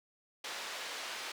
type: band-pass noise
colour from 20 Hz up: white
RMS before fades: -42 dBFS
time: 0.44-1.32 s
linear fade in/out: 5 ms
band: 450 to 4100 Hz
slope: 12 dB/octave
effects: none